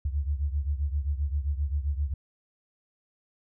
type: beating tone pair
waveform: sine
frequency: 69.9 / 77.5 Hz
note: C#2 / D#2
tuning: +15 / -6 cents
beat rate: 7.6 Hz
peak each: -27 / -31 dBFS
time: 0.05-2.14 s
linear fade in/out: 5 ms
effects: none